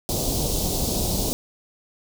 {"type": "band-stop noise", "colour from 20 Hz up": "pink", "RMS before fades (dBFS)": -24, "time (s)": [0.09, 1.33], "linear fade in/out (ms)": 0, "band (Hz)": [740, 3900], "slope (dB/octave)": 24, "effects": []}